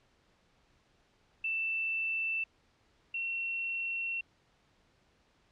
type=tone pair in turn; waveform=sine; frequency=2663 / 2719 Hz; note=E7 / F7; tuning=+17 / -47 cents; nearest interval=unison; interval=36 cents; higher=second; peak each=-30 / -32 dBFS; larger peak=first; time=1.44-2.44 / 3.14-4.21 s; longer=second; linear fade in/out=5 ms; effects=pink hiss -69 dBFS RMS until 5.51 s + low-pass 5000 Hz 12 dB/octave